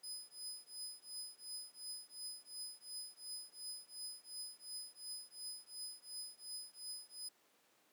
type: tone with tremolo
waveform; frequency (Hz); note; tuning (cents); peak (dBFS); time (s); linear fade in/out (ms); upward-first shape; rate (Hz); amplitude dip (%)
25% pulse; 5010; D#8; +11; -38; 0.03-7.29; 10; triangle; 2.8; 100
effects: pink hiss -72 dBFS RMS until 7.92 s + high-pass 300 Hz 12 dB/octave